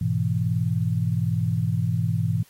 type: chord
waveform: sine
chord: E major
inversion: first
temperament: equal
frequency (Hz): 103.83 / 123.47 / 164.81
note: G#2 / B2 / E3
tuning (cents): 0 / 0 / 0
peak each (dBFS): -25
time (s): 0.01-2.43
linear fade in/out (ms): 5
effects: white hiss -56 dBFS RMS until 2.49 s + AAC 48 kbps